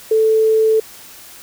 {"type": "tone", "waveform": "sine", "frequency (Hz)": 440, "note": "A4", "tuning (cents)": 0, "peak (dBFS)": -10, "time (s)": [0.11, 0.8], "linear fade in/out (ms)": 5, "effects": ["white hiss -39 dBFS RMS until 1.42 s"]}